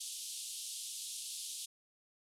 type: band-pass noise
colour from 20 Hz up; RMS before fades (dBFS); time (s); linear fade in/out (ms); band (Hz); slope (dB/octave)
white; -44; 0-1.66; 10; 3000 to 11000; 48
effects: none